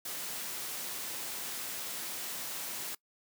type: noise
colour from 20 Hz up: white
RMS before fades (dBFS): -39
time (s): 0.05-2.95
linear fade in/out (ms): 5
effects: noise-tail reverb RT60 0.1 s tail -23 dB re dry + high-pass 150 Hz 12 dB/octave